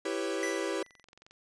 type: chord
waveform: 45% pulse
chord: C# half-diminished seventh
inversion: first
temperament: equal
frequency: 329.6 / 392 / 493.9 / 554.4 Hz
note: E4 / G4 / B4 / C#5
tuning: 0 / 0 / 0 / 0 cents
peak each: -36 / -35 / -38 / -38 dBFS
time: 0.05-0.83 s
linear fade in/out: 5 ms
type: tone with exponential decay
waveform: square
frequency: 1975.5 Hz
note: B6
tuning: in tune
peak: -31 dBFS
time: 0.43-1.03 s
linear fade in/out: 0 ms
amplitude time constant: 130 ms
type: click train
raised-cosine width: 0.2 ms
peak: -37 dBFS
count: 16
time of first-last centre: 0.64-1.31 s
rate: 22.4 Hz
effects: resampled to 22050 Hz